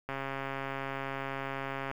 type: click train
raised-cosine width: 0.5 ms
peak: -21 dBFS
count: 249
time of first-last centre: 0.09-1.914 s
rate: 136 Hz
effects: 9-bit